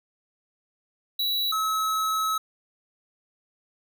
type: tone pair in turn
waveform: square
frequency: 3923 / 1290.4 Hz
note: B7 / E6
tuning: -12 / -37 cents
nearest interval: octave + perfect fifth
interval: 1925 cents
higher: first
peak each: -24 dBFS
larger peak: neither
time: 1.19-1.52 / 1.52-2.38 s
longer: second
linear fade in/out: 5 ms
effects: none